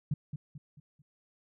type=tone with echo; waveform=sine; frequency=145.9 Hz; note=D3; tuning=11 cents flat; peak=-26 dBFS; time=0.11-0.14 s; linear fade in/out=5 ms; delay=220 ms; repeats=4; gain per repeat=-8 dB; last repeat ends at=1.02 s; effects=none